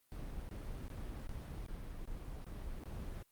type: noise bursts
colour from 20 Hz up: brown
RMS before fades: -44 dBFS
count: 8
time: 0.12-3.227 s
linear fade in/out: 0 ms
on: 370 ms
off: 21 ms
effects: white hiss -74 dBFS RMS until 3.31 s + Opus 32 kbps